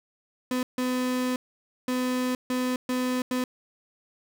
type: tone bursts at uneven times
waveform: 35% pulse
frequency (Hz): 252.6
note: B3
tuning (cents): +39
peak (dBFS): -23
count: 6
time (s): 0.51-0.63 / 0.78-1.36 / 1.88-2.35 / 2.5-2.76 / 2.89-3.22 / 3.31-3.44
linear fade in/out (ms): 2
effects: none